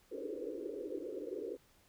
white band-pass noise, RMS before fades -42 dBFS, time 0.11-1.57 s, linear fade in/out 20 ms, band 290 to 520 Hz, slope 96 dB/octave, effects pink hiss -68 dBFS RMS until 1.88 s

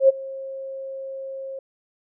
sine tone with ADSR envelope, 537 Hz, C5, 45 cents sharp, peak -8 dBFS, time 0-1.59 s, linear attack 88 ms, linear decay 20 ms, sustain -22 dB, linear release 3 ms, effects none

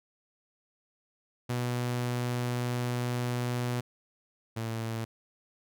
sawtooth tone pair in turn, 122.4 / 113.43 Hz, B2 / A#2, -15 / -47 cents, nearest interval minor second, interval 132 cents, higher first, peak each -25 / -28 dBFS, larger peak first, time 1.49-3.81 / 4.56-5.05 s, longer first, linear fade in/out 10 ms, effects none

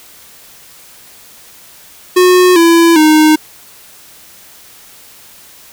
square tone with pitch steps, 363.5 / 335.3 / 309.2 Hz, F#4 / E4 / D#4, -31 / +30 / -11 cents, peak -5 dBFS, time 2.16-3.36 s, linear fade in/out 10 ms, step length 400 ms, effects white hiss -39 dBFS RMS until 5.72 s

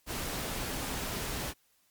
sine tone in noise, 263.8 Hz, C4, 14 cents sharp, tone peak -43 dBFS, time 0.66-0.98 s, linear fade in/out 50 ms, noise pink, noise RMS -36 dBFS, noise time 0.06-1.54 s, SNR -10 dB, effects white hiss -70 dBFS RMS until 1.9 s + Opus 48 kbps

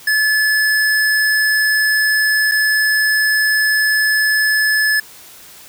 square tone with dropouts, 1725 Hz, A6, 35 cents flat, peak -13 dBFS, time 0.07-5 s, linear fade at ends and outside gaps 5 ms, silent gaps 2.514-2.518 s, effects white hiss -40 dBFS RMS until 5.68 s

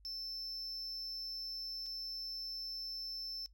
triangle tone with dropouts, 5310 Hz, E8, 12 cents sharp, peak -39 dBFS, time 0.05-3.46 s, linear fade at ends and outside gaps 0 ms, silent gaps 1.861-1.865 s, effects noise-tail reverb RT60 0.1 s tail -18 dB re dry + added 50 Hz sine -60 dBFS peak until 3.53 s

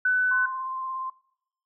sine tone, 1500 Hz, F#6, 23 cents sharp, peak -19 dBFS, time 0.05-0.46 s, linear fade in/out 5 ms
sine tone with vibrato, 1046.5 Hz, C6, in tune, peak -29 dBFS, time 0.31-1.1 s, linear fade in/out 5 ms, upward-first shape sine, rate 17 Hz, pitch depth 14 cents each way
effects noise-tail reverb RT60 0.7 s tail -22 dB re dry

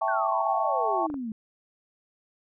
sine chord, A dominant seventh, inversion second, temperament equal, 659.3 / 784 / 880 / 1108.7 Hz, E5 / G5 / A5 / C#6, 0 / 0 / 0 / 0 cents, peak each -29 dBFS, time 0.01-1.07 s, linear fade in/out 10 ms
sine exponential sweep, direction down, 1568 to 211.6 Hz, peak -30 dBFS, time 0.08-1.32 s, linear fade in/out 2 ms
clicks, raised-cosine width 1 ms, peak -26 dBFS, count 2, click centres 1.101 / 1.142 s
effects none

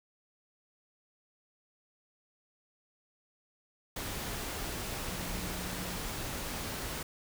sine tone in noise, 181.1 Hz, F#3, 37 cents flat, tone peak -43 dBFS, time 5.1-5.97 s, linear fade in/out 5 ms, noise pink, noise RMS -38 dBFS, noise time 3.96-7.03 s, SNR -8 dB, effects none

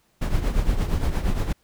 brown noise with tremolo, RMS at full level -19 dBFS, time 0.21-1.53 s, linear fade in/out 10 ms, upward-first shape triangle, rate 8.6 Hz, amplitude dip 70%, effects pink hiss -65 dBFS RMS until 1.63 s

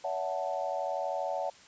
sine chord, F# minor seventh, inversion second, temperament equal with one note detuned, 566.7 / 659.3 / 740 / 880 Hz, C#5 / E5 / F#5 / A5, +38 / 0 / 0 / 0 cents, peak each -35 / -36 / -35 / -38 dBFS, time 0.04-1.5 s, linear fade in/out 5 ms, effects white hiss -55 dBFS RMS until 1.67 s + resampled to 16000 Hz

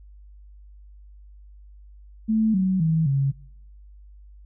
sine tone with pitch steps, 219.5 / 187.8 / 160.68 / 137.48 Hz, A3 / F#3 / E3 / C#3, -4 / +26 / -44 / -14 cents, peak -18 dBFS, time 2.28-3.32 s, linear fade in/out 20 ms, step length 260 ms, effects noise-tail reverb RT60 0.7 s tail -21 dB re dry + added 50 Hz sine -44 dBFS peak until 4.45 s

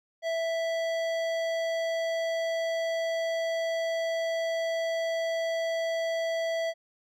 sine tone with hard clipping, 659.3 Hz, E5, in tune, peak -29 dBFS, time 0.22-6.74 s, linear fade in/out 50 ms, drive 14 dB, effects none

